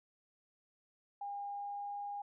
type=tone with pitch glide; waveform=sine; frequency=808 to 813.2 Hz; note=G#5 to G#5; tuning=-48 to -37 cents; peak=-39 dBFS; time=1.21-2.22 s; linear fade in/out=5 ms; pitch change=+11 cents; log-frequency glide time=1.45-1.97 s; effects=none